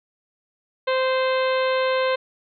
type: harmonic tone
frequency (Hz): 520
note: C5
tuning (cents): -11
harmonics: 1 / 2 / 3 / 4 / 5 / 6 / 7 / 8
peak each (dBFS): -20 / -26 / -30 / -32 / -34 / -36 / -37 / -38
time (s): 0.87-2.16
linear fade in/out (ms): 10
effects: none